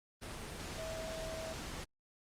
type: tone in noise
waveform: sine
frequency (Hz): 645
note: E5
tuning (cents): -38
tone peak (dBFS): -42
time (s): 0.77-1.54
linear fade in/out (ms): 20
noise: pink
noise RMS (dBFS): -44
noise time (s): 0.21-1.85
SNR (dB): -1
effects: low-pass 9000 Hz 12 dB/octave + Opus 32 kbps